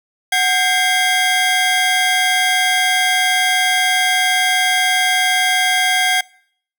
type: tone cluster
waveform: square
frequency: 743 / 1595 / 2080 / 3268 Hz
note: F#5 / G6 / C7 / G#7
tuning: +7 / +30 / -11 / -29 cents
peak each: -20 dBFS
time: 0.32-6.21 s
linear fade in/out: 5 ms
effects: noise-tail reverb RT60 0.6 s tail -24 dB re dry